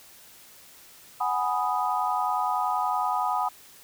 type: chord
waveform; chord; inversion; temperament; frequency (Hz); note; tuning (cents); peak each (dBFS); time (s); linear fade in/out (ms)
sine; G# minor seventh; third; equal; 740 / 830.6 / 987.8 / 1244.5; F#5 / G#5 / B5 / D#6; 0 / 0 / 0 / 0; -29; 1.2-3.49; 10
effects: white hiss -51 dBFS RMS until 3.83 s